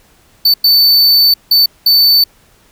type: tone bursts at uneven times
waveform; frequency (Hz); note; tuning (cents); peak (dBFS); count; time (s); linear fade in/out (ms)
square; 4525; C#8; +35; -6; 4; 0.45-0.54 / 0.64-1.34 / 1.51-1.66 / 1.86-2.24; 5
effects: pink hiss -49 dBFS RMS until 2.71 s